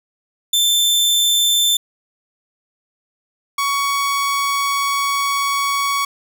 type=tone pair in turn; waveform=sawtooth; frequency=3547 / 1120.4 Hz; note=A7 / C#6; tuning=+13 / +18 cents; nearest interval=octave + minor sixth; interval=1995 cents; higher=first; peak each=-10 / -13 dBFS; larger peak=first; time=0.53-1.77 / 3.58-6.05 s; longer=second; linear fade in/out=5 ms; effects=none